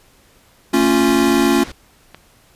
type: chord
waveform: square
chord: A augmented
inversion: none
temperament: equal with one note detuned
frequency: 224.8 / 277.2 / 349.2 Hz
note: A3 / C#4 / E#4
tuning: +37 / 0 / 0 cents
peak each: -19 / -16 / -17 dBFS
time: 0.73-1.64 s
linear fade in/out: 10 ms
type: low-pass noise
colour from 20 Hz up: pink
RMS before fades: -34 dBFS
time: 0.74-1.72 s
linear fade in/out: 5 ms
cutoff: 5700 Hz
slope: 12 dB/octave
type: click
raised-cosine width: 0.3 ms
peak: -19 dBFS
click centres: 2.146 s
effects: pink hiss -52 dBFS RMS until 2.55 s + resampled to 32000 Hz